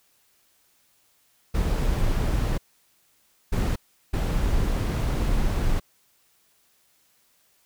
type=noise bursts at uneven times; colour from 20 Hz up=brown; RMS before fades=-23 dBFS; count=3; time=1.54-2.58 / 3.52-3.76 / 4.13-5.8 s; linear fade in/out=10 ms; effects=white hiss -64 dBFS RMS until 7.65 s